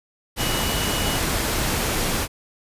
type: tone in noise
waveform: sine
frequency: 2931 Hz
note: F#7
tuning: 17 cents flat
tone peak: -30 dBFS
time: 0.37-1.2 s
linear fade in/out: 50 ms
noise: pink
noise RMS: -23 dBFS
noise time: 0.36-2.28 s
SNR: -10 dB
effects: resampled to 32000 Hz